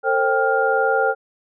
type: tone cluster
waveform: sine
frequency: 450.6 / 532 / 787 / 1405 Hz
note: A4 / C5 / G5 / F6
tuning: +41 / +29 / +7 / +10 cents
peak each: -21 dBFS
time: 0.03-1.15 s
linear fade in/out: 50 ms
effects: none